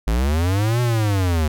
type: linear two-way sweep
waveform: square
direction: up then down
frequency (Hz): 50.8 to 123.47 to 74.4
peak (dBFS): -17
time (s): 0.07-1.48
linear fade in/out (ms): 5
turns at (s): 0.81
effects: none